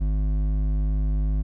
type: tone with hard clipping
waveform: sine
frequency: 51.3 Hz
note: G#1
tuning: 21 cents flat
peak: -22 dBFS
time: 0-1.43 s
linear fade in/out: 20 ms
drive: 9 dB
effects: none